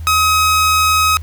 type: tone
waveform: sawtooth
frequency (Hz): 1269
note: D#6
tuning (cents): +34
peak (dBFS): -7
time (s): 0.07-1.17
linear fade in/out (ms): 0
effects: added 80 Hz sine -24 dBFS peak until 1.22 s + pink hiss -46 dBFS RMS until 1.22 s